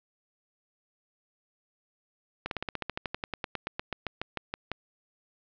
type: slowing click train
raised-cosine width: 0.3 ms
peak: -15 dBFS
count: 23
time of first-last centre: 2.46-4.716 s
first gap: 52 ms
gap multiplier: 1.06
effects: low-pass 4000 Hz 12 dB/octave